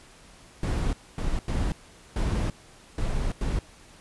brown noise bursts at uneven times, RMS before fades -26 dBFS, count 6, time 0.63-0.93 / 1.18-1.39 / 1.48-1.72 / 2.16-2.5 / 2.98-3.32 / 3.41-3.59 s, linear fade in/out 2 ms, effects pink hiss -52 dBFS RMS until 4 s + resampled to 24000 Hz

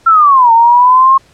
sine linear two-way sweep, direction down then up, 1368 to 906 to 1081 Hz, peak -3 dBFS, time 0.06-1.18 s, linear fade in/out 10 ms, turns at 0.52 s, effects pink hiss -47 dBFS RMS until 1.33 s + low-pass 8000 Hz 12 dB/octave

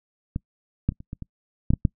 clicks, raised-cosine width 5 ms, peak -14 / -8 / -27 / -28 / -20 / -22 / -7 / -8 / -6 dBFS, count 9, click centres 0.361 / 0.89 / 0.921 / 1.004 / 1.131 / 1.223 / 1.705 / 1.736 / 1.852 s, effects noise-tail reverb RT60 0.1 s tail -26 dB re dry

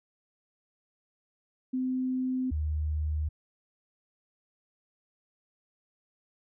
sine tone pair in turn, 256.9 / 76.38 Hz, C4 / D#2, -32 / -31 cents, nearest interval octave + major sixth, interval 2099 cents, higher first, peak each -27 dBFS, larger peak neither, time 1.73-2.51 / 2.51-3.29 s, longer neither, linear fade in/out 10 ms, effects none

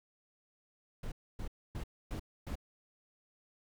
brown noise bursts, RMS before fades -39 dBFS, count 5, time 1.03-2.555 s, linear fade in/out 5 ms, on 89 ms, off 270 ms, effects none

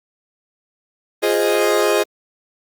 40% pulse chord, F minor seventh, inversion none, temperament equal, 349.2 / 415.3 / 523.3 / 622.3 Hz, F4 / Ab4 / C5 / Eb5, 0 / 0 / 0 / 0 cents, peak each -21 / -17 / -21 / -19 dBFS, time 1.22-2.04 s, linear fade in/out 20 ms, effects Opus 32 kbps

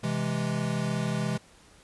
square chord, C augmented, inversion none, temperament equal, 130.81 / 164.81 / 207.7 Hz, C3 / E3 / G#3, 0 / 0 / 0 cents, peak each -32 dBFS, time 0.03-1.38 s, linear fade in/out 10 ms, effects pink hiss -56 dBFS RMS until 1.83 s + resampled to 24000 Hz

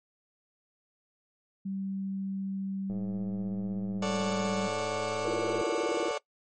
sine tone, 193.9 Hz, G3, 19 cents flat, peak -31 dBFS, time 1.65-4.68 s, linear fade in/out 10 ms
click train, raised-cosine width 2 ms, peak -30 dBFS, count 286, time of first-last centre 2.9-5.614 s, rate 105 Hz
30% pulse chord, D major seventh, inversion second, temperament just, 440.5 / 550.6 / 587.3 / 734.2 Hz, A4 / C#5 / D5 / F#5, +2 / -12 / 0 / -14 cents, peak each -32 / -35 / -31 / -37 dBFS, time 4.02-6.18 s, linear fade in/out 5 ms
sine tone with vibrato, 400 Hz, G4, 35 cents sharp, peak -29 dBFS, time 5.25-6.11 s, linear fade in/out 0 ms, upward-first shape square, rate 18 Hz, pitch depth 290 cents each way
effects noise-tail reverb RT60 0.1 s tail -21 dB re dry + MP3 32 kbps

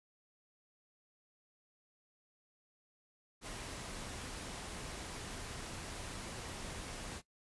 pink noise, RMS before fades -45 dBFS, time 3.41-7.22 s, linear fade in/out 50 ms, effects noise-tail reverb RT60 0.1 s tail -17 dB re dry + resampled to 24000 Hz

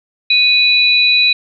sine tone pair together, 2487 / 3943 Hz, D#7 / B7, -1 / -4 cents, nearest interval minor sixth, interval 797 cents, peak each -11 dBFS, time 0.3-1.33 s, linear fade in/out 5 ms, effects none

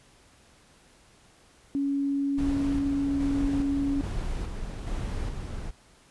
sine tone, 279.4 Hz, C#4, 14 cents sharp, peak -24 dBFS, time 1.75-4.01 s, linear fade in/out 0 ms
brown noise with tremolo, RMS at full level -31 dBFS, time 2.37-5.71 s, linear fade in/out 20 ms, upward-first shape square, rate 1.2 Hz, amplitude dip 35%
clicks, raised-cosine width 5 ms, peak -22 dBFS, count 2, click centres 3.602 / 3.826 s
effects pink hiss -58 dBFS RMS until 6.1 s + resampled to 24000 Hz

